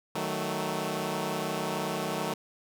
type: chord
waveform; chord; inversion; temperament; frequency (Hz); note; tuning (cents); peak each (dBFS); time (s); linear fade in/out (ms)
10% pulse; D# diminished; none; equal with one note detuned; 155.56 / 187.04 / 220; D#3 / F#3 / A3; 0 / +19 / 0; -26; 0.15-2.34; 5
effects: none